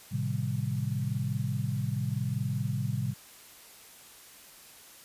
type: chord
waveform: sine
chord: A half-diminished seventh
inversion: none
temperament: equal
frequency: 110 / 130.81 / 155.56 / 196 Hz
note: A2 / C3 / Eb3 / G3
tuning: 0 / 0 / 0 / 0 cents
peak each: -33 / -31 / -37 / -37 dBFS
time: 0.11-3.14 s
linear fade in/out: 20 ms
effects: white hiss -52 dBFS RMS until 5.04 s + resampled to 32000 Hz